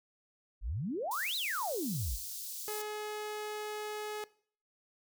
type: exponential two-way sweep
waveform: sine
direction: up then down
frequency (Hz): 41.2 to 4186 to 41.2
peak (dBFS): -33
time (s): 0.61-2.19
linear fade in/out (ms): 50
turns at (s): 1.36
type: high-pass noise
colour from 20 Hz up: white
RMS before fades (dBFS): -42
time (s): 1.11-2.82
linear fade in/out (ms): 5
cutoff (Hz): 4200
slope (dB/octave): 24
type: tone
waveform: sawtooth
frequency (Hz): 423.2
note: G#4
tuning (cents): +33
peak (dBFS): -33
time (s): 2.68-4.24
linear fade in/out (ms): 0
effects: noise-tail reverb RT60 0.5 s tail -20 dB re dry